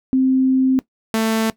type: tone pair in turn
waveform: sine / sawtooth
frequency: 261.6 / 222.3 Hz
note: C4 / A3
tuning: 0 / +18 cents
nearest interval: minor third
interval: 282 cents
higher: first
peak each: -12 dBFS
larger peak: neither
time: 0.13-0.79 / 1.14-1.5 s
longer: first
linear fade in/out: 0 ms
effects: noise-tail reverb RT60 0.1 s tail -18 dB re dry